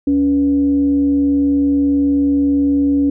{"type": "tone with frequency modulation", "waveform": "sine", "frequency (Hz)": 281.6, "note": "C#4", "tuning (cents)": 27, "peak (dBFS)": -11, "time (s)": [0.07, 3.1], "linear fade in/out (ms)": 5, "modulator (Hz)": 208, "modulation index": 0.27, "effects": []}